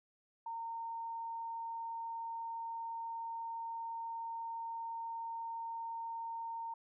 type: tone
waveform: sine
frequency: 917 Hz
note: A#5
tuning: 29 cents flat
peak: -39 dBFS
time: 0.46-6.74 s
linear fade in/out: 5 ms
effects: none